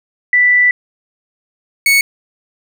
sine / 40% pulse tone pair in turn, 1975.5 / 2217 Hz, B6 / C#7, 0 / 0 cents, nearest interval major second, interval 200 cents, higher second, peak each -7 dBFS, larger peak neither, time 0.33-0.71 / 1.86-2.01 s, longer first, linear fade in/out 2 ms, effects none

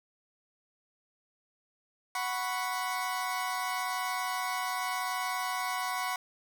30% pulse chord, F# suspended fourth, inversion none, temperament equal, 740 / 987.8 / 1108.7 Hz, F#5 / B5 / C#6, 0 / 0 / 0 cents, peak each -33 dBFS, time 2.15-6.16 s, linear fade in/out 2 ms, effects none

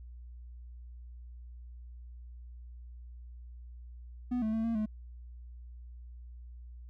triangle tone with pitch steps, 247.2 / 218.2 / 223.2 / 229.4 / 214.5 Hz, B3 / A3 / A3 / A#3 / A3, +2 / -14 / +25 / -28 / -44 cents, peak -27 dBFS, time 4.31-4.86 s, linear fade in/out 10 ms, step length 110 ms, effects added 60 Hz sine -45 dBFS peak until 6.89 s

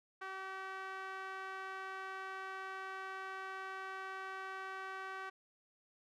sawtooth tone with band-pass filter, 382.1 Hz, G4, 44 cents flat, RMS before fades -45 dBFS, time 0.21-5.3 s, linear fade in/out 10 ms, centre 1400 Hz, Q 2.1, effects none

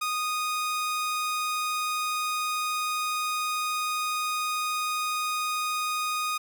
sawtooth tone, 1239 Hz, D#6, 8 cents flat, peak -23 dBFS, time 0.01-6.38 s, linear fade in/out 10 ms, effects none

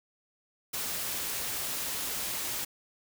white noise, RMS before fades -34 dBFS, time 0.73-2.65 s, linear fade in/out 10 ms, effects none

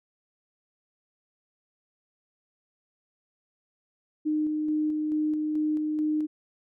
sine tone with tremolo, 305.8 Hz, D#4, 30 cents flat, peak -23 dBFS, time 4.25-6.27 s, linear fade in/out 20 ms, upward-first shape square, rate 2.3 Hz, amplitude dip 25%, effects none

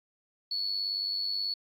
sine tone with amplitude modulation, 4412 Hz, C#8, 9 cents flat, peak -26 dBFS, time 0.51-1.54 s, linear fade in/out 5 ms, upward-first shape sine, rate 98.5 Hz, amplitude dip 55%, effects tanh soft clip ceiling -22 dBFS + AAC 48 kbps

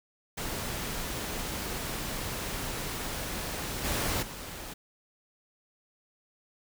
pink noise with level steps, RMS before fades -35 / -30 / -41 dBFS, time 0.37-4.74 s, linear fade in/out 10 ms, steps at 3.84 / 4.22 s, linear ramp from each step 10 ms, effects none

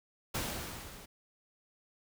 pink noise with level ramp, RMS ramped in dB -34 to -52 dBFS, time 0.34-1.06 s, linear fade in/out 10 ms, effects none

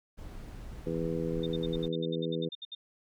brown noise, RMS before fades -43 dBFS, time 0.17-1.89 s, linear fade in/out 20 ms
harmonic tone, 82.41 Hz, E2, in tune, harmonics 2 / 3 / 4 / 5 / 6, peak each -35 / -39 / -37 / -37 / -36 dBFS, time 0.86-2.49 s, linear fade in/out 10 ms
sine tone bursts, 3629 Hz, A#7, 47 cents flat, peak -38 dBFS, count 14, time 1.43-2.75 s, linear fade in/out 5 ms, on 33 ms, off 66 ms
effects none

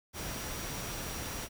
sine tone in noise, 5750 Hz, F8, 50 cents sharp, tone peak -48 dBFS, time 0.13-1.49 s, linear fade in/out 50 ms, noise pink, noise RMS -39 dBFS, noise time 0.13-1.49 s, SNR -12 dB, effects none

